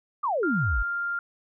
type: exponential sweep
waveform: sine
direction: down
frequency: 1257 to 41.56 Hz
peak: -23 dBFS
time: 0.23-0.83 s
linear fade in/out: 10 ms
type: tone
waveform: sine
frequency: 1396.9 Hz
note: F6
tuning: in tune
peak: -26 dBFS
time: 0.43-1.19 s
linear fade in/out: 2 ms
effects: none